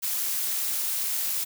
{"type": "noise with amplitude modulation", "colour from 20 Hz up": "blue", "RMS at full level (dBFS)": -25, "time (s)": [0.02, 1.45], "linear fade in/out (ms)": 20, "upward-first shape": "sine", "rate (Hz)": 280, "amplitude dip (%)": 65, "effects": []}